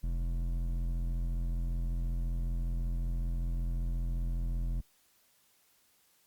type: tone with hard clipping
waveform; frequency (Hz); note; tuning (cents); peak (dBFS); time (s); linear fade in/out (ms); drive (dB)
sine; 42.65; F1; -40; -32; 0.03-4.81; 10; 10
effects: white hiss -68 dBFS RMS until 6.26 s + Opus 48 kbps